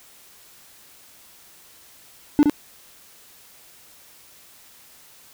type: tone with echo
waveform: triangle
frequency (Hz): 293.7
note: D4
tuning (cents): 0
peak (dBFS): -8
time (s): 2.39-2.43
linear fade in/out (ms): 0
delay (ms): 67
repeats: 1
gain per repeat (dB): -4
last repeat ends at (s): 2.497
effects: white hiss -50 dBFS RMS until 5.33 s